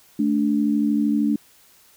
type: tone pair together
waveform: sine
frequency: 217.8 / 290.7 Hz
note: A3 / D4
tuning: -17 / -18 cents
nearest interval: perfect fourth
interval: 499 cents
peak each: -20 / -20 dBFS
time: 0.19-1.36 s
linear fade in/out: 5 ms
effects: white hiss -54 dBFS RMS until 1.96 s